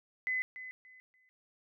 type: tone with echo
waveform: sine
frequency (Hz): 2025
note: B6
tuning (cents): +43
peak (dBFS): -30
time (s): 0.27-0.42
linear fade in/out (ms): 0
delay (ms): 290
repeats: 3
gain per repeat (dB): -12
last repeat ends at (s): 1.29
effects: none